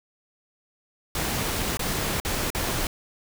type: noise with dropouts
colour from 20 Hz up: pink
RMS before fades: -27 dBFS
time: 1.15-2.87 s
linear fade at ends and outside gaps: 2 ms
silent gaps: 1.771-1.793 / 2.201-2.249 / 2.503-2.548 s
effects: none